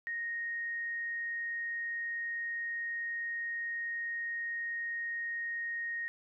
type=tone; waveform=sine; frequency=1864.7 Hz; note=A#6; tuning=in tune; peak=-34 dBFS; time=0.07-6.08 s; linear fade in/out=0 ms; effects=none